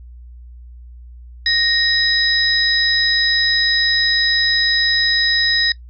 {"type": "tone cluster", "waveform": "sine", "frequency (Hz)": [1862, 3864, 5030], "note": ["A#6", "B7", "D#8"], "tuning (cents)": [-2, -39, 18], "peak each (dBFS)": -18, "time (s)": [1.46, 5.72], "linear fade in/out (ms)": 2, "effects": ["noise-tail reverb RT60 0.1 s tail -19 dB re dry", "added 60 Hz sine -35 dBFS peak until 5.89 s"]}